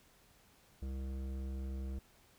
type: tone with hard clipping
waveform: sine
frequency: 66.4 Hz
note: C2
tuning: 26 cents sharp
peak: -40 dBFS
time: 0.82-1.99 s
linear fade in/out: 5 ms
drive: 13 dB
effects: pink hiss -66 dBFS RMS until 2.38 s